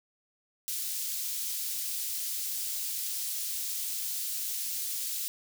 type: high-pass noise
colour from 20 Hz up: white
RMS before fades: -34 dBFS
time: 0.68-5.28 s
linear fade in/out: 0 ms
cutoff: 4200 Hz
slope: 12 dB/octave
effects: none